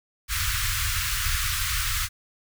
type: band-stop noise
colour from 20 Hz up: pink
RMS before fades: -26 dBFS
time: 0.28-2.09 s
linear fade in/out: 50 ms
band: 110 to 1200 Hz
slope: 48 dB/octave
effects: none